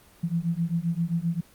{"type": "beating tone pair", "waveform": "sine", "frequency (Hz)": [164.81, 172.41], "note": ["E3", "F3"], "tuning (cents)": [0, -22], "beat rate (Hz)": 7.6, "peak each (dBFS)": -27, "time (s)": [0.23, 1.41], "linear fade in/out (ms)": 10, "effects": ["pink hiss -55 dBFS RMS until 1.54 s", "Opus 24 kbps"]}